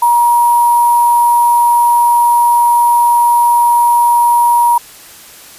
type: tone with sample-and-hold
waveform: sine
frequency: 951 Hz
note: A#5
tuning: 34 cents sharp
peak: -6 dBFS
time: 0.02-4.78 s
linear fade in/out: 5 ms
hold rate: 11025 Hz
effects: white hiss -36 dBFS RMS until 5.58 s + resampled to 32000 Hz